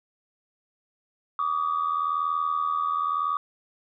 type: tone pair together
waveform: sine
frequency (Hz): 1150.1 / 1231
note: D6 / D#6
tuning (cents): -37 / -19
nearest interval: minor second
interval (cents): 118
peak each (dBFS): -25 / -26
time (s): 1.39-3.37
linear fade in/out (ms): 2
effects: tanh soft clip ceiling -17 dBFS